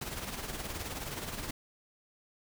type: noise with tremolo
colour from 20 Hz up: pink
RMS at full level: -37 dBFS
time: 0.01-1.51 s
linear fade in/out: 5 ms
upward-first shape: sine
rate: 19 Hz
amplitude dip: 55%
effects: none